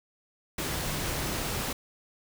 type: tone in noise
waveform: sine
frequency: 146.83 Hz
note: D3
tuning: in tune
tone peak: -39 dBFS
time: 0.62-1.3 s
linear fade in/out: 5 ms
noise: pink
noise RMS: -32 dBFS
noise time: 0.58-1.73 s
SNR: -10 dB
effects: none